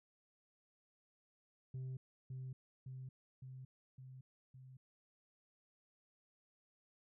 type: tone with echo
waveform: sine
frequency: 130 Hz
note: C3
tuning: 11 cents flat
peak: -39 dBFS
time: 1.74-1.97 s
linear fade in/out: 5 ms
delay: 560 ms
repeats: 5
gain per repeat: -3 dB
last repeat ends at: 4.77 s
effects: tanh soft clip ceiling -41 dBFS